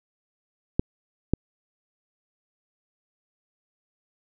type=clicks; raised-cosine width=3 ms; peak=-7 dBFS; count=2; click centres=0.795 / 1.336 s; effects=none